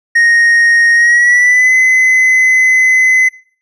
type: tone with pitch glide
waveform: triangle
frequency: 1864.7 to 2033 Hz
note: A#6 to B6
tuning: 0 to +50 cents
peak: -4 dBFS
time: 0.15-3.29 s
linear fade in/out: 10 ms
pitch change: +150 cents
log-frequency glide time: 0.94-1.74 s
effects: noise-tail reverb RT60 0.5 s tail -22 dB re dry + resampled to 22050 Hz